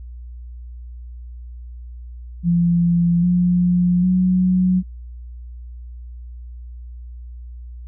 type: tone with pitch steps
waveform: sine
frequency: 172 / 177.76 / 183.71 Hz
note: F3 / F3 / F#3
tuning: -26 / +31 / -12 cents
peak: -13 dBFS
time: 2.43-4.83 s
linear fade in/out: 50 ms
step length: 800 ms
effects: added 60 Hz sine -32 dBFS peak until 7.87 s